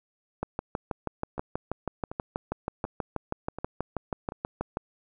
two click trains, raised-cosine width 1 ms, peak -15 / -22 dBFS, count 28 / 5, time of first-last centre 0.43-4.771 / 1.38-4.321 s, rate 6.22 / 1.36 Hz, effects none

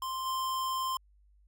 square tone with level steps, 1046.5 Hz, C6, in tune, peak -34 / -31 dBFS, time 0.02-0.97 s, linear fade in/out 2 ms, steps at 0.25 s, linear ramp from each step 20 ms, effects added 50 Hz sine -60 dBFS peak until 1.47 s

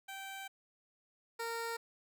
15% pulse tone pair in turn, 778 / 461.5 Hz, G5 / A#4, -13 / -17 cents, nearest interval major sixth, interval 904 cents, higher first, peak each -37 / -31 dBFS, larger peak second, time 0.08-0.48 / 1.39-1.77 s, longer first, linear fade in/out 10 ms, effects none

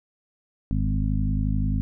harmonic tone with a mistuned harmonic, 51.4 Hz, G#1, 17 cents flat, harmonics 1 / 2 / 3 / 4 / 5, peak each -24 / -27 / -29 / -30 / -31 dBFS, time 0.71-1.81 s, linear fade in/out 0 ms, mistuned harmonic 1, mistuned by -89 cents, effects none

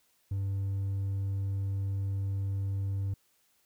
sine tone with hard clipping, 98 Hz, G2, in tune, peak -30 dBFS, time 0.31-3.14 s, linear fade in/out 5 ms, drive 2 dB, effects white hiss -70 dBFS RMS until 3.65 s

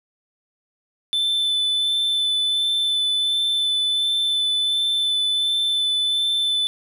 triangle tone with vibrato, 3520 Hz, A7, in tune, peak -17 dBFS, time 1.13-6.67 s, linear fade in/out 0 ms, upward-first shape sine, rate 1.4 Hz, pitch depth 11 cents each way, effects none

